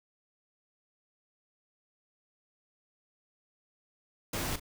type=noise with echo; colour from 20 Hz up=pink; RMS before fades=-34 dBFS; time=4.33-4.56 s; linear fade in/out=5 ms; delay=38 ms; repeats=1; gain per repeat=-13 dB; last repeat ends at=4.598 s; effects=none